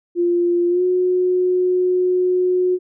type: tone with pitch glide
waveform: sine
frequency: 348.2 to 364.2 Hz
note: F4 to F#4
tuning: -5 to -27 cents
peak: -14 dBFS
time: 0.15-2.79 s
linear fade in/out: 50 ms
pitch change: +78 cents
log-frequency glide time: 0.69-0.83 s
effects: none